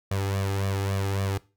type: tone with flanger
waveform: sawtooth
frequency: 98 Hz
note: G2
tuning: in tune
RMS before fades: -27 dBFS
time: 0.11-1.38 s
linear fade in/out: 5 ms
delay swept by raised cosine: 1.7 to 2.45 ms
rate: 3.6 Hz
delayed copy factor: +0.7
effects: noise-tail reverb RT60 0.3 s tail -19 dB re dry